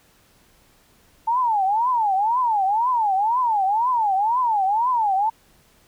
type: tone with vibrato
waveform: sine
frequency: 880 Hz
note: A5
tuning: in tune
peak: -17 dBFS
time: 1.27-5.3 s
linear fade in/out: 10 ms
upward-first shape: triangle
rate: 2 Hz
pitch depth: 290 cents each way
effects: pink hiss -57 dBFS RMS until 5.87 s